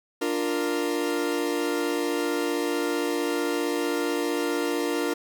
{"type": "chord", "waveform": "40% pulse", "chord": "Bb major", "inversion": "first", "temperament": "equal", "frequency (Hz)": [293.7, 349.2, 466.2], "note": ["D4", "F4", "Bb4"], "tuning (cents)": [0, 0, 0], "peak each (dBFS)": -28, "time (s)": [0.21, 5.14], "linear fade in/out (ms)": 10, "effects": []}